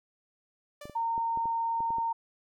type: tone with exponential decay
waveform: sawtooth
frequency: 587.3 Hz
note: D5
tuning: in tune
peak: -37 dBFS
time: 0.81-1.14 s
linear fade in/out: 5 ms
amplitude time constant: 70 ms
type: clicks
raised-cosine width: 2 ms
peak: -30 dBFS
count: 8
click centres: 0.855 / 0.897 / 1.179 / 1.374 / 1.456 / 1.805 / 1.905 / 1.984 s
type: tone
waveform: sine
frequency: 918 Hz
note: A#5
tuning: 27 cents flat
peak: -27 dBFS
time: 0.95-2.13 s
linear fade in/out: 10 ms
effects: none